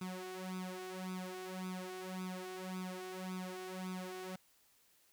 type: tone with flanger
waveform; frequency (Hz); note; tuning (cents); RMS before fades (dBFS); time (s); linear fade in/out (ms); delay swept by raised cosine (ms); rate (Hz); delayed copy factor
sawtooth; 185; F#3; 0; -44; 0.01-4.36; 5; 0.81 to 2.81; 1.8; +0.85
effects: white hiss -70 dBFS RMS until 5.12 s